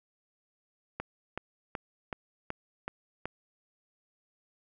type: click train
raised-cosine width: 0.5 ms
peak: -19 dBFS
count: 7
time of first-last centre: 1-3.256 s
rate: 2.66 Hz
effects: none